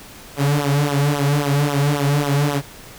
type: tone with flanger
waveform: sawtooth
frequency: 143.4 Hz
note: D3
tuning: 41 cents flat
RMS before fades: -18 dBFS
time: 0.36-2.62 s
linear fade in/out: 50 ms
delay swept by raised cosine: 0.42 to 4.12 ms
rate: 3.7 Hz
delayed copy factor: -0.95
effects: pink hiss -40 dBFS RMS until 2.98 s